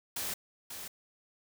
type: noise with echo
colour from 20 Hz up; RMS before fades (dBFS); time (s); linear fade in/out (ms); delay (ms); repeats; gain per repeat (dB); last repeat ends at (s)
white; -36; 0.16-0.34; 5; 540; 1; -7; 0.88
effects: none